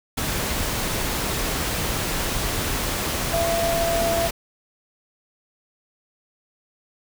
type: tone in noise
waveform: sine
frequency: 673 Hz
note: E5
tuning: 36 cents sharp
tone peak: -21 dBFS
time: 3.33-4.28 s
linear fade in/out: 10 ms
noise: pink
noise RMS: -25 dBFS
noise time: 0.17-4.31 s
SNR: +1 dB
effects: none